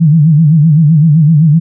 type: tone with vibrato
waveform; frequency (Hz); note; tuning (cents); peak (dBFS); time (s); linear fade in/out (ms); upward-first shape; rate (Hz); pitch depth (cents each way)
sine; 155.4; D#3; -2; -3; 0-1.6; 20; sine; 7.8; 130
effects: none